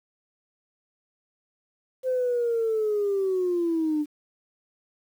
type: linear sweep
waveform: sine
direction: down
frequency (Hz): 520 to 293.7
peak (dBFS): -21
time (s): 2.03-4.06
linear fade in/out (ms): 50
effects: tanh soft clip ceiling -18 dBFS + 9-bit